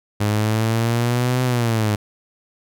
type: exponential two-way sweep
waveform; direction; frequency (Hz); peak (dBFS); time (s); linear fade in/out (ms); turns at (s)
sawtooth; up then down; 103.5 to 127.7 to 103.5; -13; 0.2-1.96; 10; 1.43
effects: none